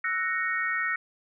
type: chord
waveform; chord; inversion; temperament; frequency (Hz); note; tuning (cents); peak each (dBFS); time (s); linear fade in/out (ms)
sine; F# dominant seventh; third; equal; 1318.5 / 1480 / 1864.7 / 2217; E6 / F#6 / A#6 / C#7; 0 / 0 / 0 / 0; -33 / -33 / -28 / -33; 0.04-0.96; 5
effects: none